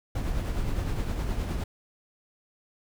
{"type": "noise with tremolo", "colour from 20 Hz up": "brown", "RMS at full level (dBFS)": -27, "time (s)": [0.15, 1.64], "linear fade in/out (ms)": 5, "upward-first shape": "triangle", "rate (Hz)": 9.7, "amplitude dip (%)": 45, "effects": []}